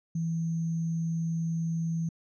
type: tone with sample-and-hold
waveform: sine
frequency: 164.81 Hz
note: E3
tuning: in tune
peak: -27 dBFS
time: 0.15-2.09 s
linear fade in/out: 5 ms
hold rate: 6300 Hz
effects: resampled to 16000 Hz